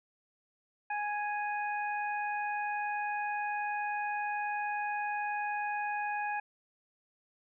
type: harmonic tone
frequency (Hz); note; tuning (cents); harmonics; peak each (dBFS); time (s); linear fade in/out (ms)
830.6; G#5; 0; 1 / 2 / 3; -33 / -38 / -41; 0.9-6.4; 5
effects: none